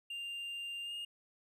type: tone with pitch glide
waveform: triangle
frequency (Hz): 2794 to 2836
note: F7 to F7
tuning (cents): 0 to +26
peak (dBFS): -38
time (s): 0.1-1.05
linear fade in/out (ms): 5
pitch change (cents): +26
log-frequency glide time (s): 0.83-0.93
effects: none